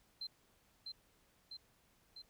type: tone with echo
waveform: sine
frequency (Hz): 4113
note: C8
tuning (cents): -30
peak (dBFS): -40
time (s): 0.21-0.27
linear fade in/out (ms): 5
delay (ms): 650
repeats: 3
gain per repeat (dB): -3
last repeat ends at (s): 2.22
effects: tanh soft clip ceiling -36 dBFS + pink hiss -72 dBFS RMS until 2.29 s